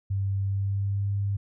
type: tone with pitch glide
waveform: sine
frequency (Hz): 98 to 100.12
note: G2 to G2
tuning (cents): 0 to +37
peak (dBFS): -24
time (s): 0.1-1.37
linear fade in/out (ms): 10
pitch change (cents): +37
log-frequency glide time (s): 0.43-1.09
effects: none